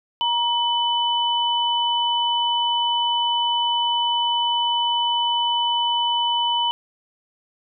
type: tone pair together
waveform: sine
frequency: 944.9 / 3000 Hz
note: A#5 / F#7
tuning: +23 / +23 cents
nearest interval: octave + minor sixth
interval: 2000 cents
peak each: -21 dBFS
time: 0.21-6.71 s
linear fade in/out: 0 ms
effects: none